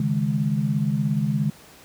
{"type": "chord", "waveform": "sine", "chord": "C# suspended second", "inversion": "none", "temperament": "equal", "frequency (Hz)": [138.59, 155.56, 207.7], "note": ["C#3", "D#3", "G#3"], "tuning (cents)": [0, 0, 0], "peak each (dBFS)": -24, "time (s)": [0, 1.5], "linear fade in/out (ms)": 2, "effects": ["pink hiss -48 dBFS RMS until 1.84 s", "high-pass 80 Hz 12 dB/octave"]}